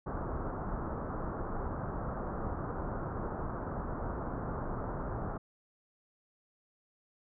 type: low-pass noise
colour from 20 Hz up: pink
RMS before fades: -37 dBFS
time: 0.06-5.38 s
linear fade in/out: 10 ms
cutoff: 1400 Hz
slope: 48 dB/octave
effects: none